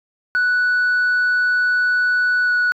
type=tone with pitch glide; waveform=sine; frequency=1480 to 1469.8 Hz; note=F#6 to F#6; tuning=0 to -12 cents; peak=-12 dBFS; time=0.35-2.72 s; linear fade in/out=0 ms; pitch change=-12 cents; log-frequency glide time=2.44-2.51 s; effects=tanh soft clip ceiling -13 dBFS